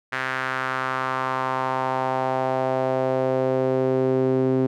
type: tone with band-pass filter sweep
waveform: sawtooth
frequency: 130.7 Hz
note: C3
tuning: 1 cent flat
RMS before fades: -23 dBFS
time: 0.12-4.67 s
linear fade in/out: 10 ms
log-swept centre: 1700 to 330 Hz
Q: 2.5
effects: none